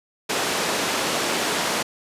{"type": "band-pass noise", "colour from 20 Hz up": "pink", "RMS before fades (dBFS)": -24, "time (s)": [0.29, 1.83], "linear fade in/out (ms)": 10, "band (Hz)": [300, 8400], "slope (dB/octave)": 12, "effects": ["resampled to 32000 Hz"]}